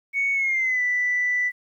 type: tone with pitch glide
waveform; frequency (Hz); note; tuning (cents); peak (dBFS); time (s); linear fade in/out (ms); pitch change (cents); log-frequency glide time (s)
sine; 2222 to 1979.6; C#7 to B6; +4 to +4; -19; 0.13-1.52; 50; -200; 0.33-0.82
effects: tanh soft clip ceiling -15 dBFS + 10-bit